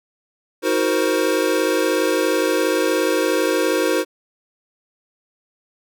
square chord, C half-diminished seventh, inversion first, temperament equal with one note detuned, 317.8 / 370 / 466.2 / 523.3 Hz, Eb4 / Gb4 / Bb4 / C5, +37 / 0 / 0 / 0 cents, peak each -23 dBFS, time 0.62-4.05 s, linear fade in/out 50 ms, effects none

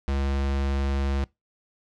square tone, 68.8 Hz, C#2, 12 cents flat, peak -24 dBFS, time 0.08-1.24 s, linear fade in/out 0 ms, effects noise-tail reverb RT60 0.2 s tail -23 dB re dry + low-pass 5000 Hz 12 dB/octave

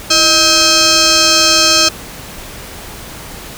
sine tone with frequency modulation, 622.3 Hz, D#5, in tune, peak -4 dBFS, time 0.1-1.89 s, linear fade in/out 10 ms, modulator 953 Hz, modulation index 6.4, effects tanh soft clip ceiling -6 dBFS + pink hiss -30 dBFS RMS until 3.57 s

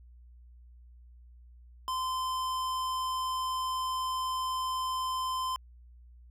sine tone with hard clipping, 1032 Hz, C6, 24 cents flat, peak -32 dBFS, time 1.88-5.56 s, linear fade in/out 0 ms, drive 17 dB, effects added 60 Hz sine -51 dBFS peak until 6.3 s

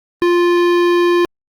sine tone with hard clipping, 349.2 Hz, F4, in tune, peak -12 dBFS, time 0.22-1.25 s, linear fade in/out 0 ms, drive 17 dB, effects Opus 32 kbps

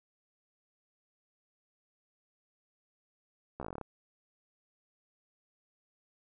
slowing click train, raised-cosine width 1 ms, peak -26 dBFS, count 11, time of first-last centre 3.6-3.813 s, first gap 14 ms, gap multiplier 1.09, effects none

